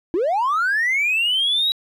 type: linear sweep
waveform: triangle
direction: up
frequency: 310.8 to 3900 Hz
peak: -14 dBFS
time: 0.14-1.72 s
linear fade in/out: 0 ms
effects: tanh soft clip ceiling -13 dBFS